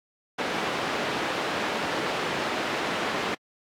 pink band-pass noise, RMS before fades -29 dBFS, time 0.38-3.35 s, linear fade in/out 10 ms, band 300 to 3000 Hz, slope 12 dB/octave, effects AAC 64 kbps

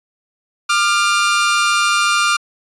sawtooth tone pair together, 1195.7 / 1396.9 Hz, D6 / F6, +31 / 0 cents, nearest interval minor third, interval 269 cents, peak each -12 dBFS, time 0.69-2.37 s, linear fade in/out 10 ms, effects resampled to 22050 Hz

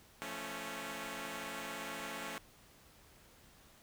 5% pulse chord, F augmented, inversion none, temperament equal with one note detuned, 172.51 / 220 / 277.2 Hz, F3 / A3 / C#4, -21 / 0 / 0 cents, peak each -37 / -34 / -33 dBFS, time 0.22-2.38 s, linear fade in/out 0 ms, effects pink hiss -62 dBFS RMS until 3.82 s

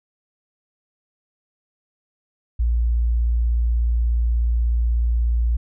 sine tone, 58.27 Hz, A#1, in tune, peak -16 dBFS, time 2.59-5.57 s, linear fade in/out 10 ms, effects none

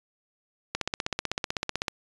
click train, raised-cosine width 0.2 ms, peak -10 dBFS, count 19, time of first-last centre 0.75-1.882 s, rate 15.9 Hz, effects resampled to 22050 Hz

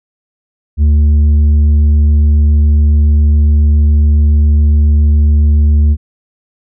sine tone with tanh clipping, 74.4 Hz, D2, 23 cents sharp, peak -6 dBFS, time 0.77-5.97 s, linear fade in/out 50 ms, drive 5 dB, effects none

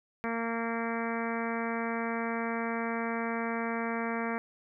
harmonic tone, 230 Hz, A#3, 23 cents flat, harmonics 1 / 2 / 3 / 4 / 5 / 6 / 7 / 8 / 9 / 10, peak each -34 / -37 / -39 / -40 / -41 / -42 / -42 / -43 / -44 / -44 dBFS, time 0.24-4.38 s, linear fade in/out 0 ms, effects none

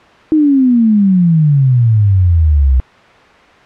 sine exponential sweep, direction down, 317.8 to 62.6 Hz, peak -6 dBFS, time 0.32-2.8 s, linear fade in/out 0 ms, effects white hiss -41 dBFS RMS until 3.65 s + low-pass 2000 Hz 12 dB/octave

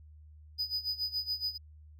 triangle tone with tremolo, 4978 Hz, D#8, in tune, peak -28 dBFS, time 0.58-1.58 s, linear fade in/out 20 ms, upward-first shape sine, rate 7.1 Hz, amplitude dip 85%, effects added 76 Hz sine -51 dBFS peak until 1.99 s

